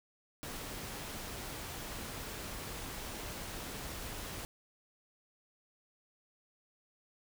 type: noise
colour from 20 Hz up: pink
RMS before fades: -43 dBFS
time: 0.43-4.45 s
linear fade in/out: 0 ms
effects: none